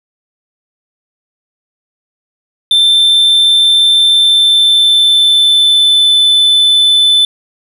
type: tone with pitch glide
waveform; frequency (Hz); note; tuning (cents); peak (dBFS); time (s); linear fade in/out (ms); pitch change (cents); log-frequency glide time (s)
triangle; 3557 to 3514; A7 to A7; +18 to -3; -4; 2.71-7.25; 2; -21; 4.1-6.2
effects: none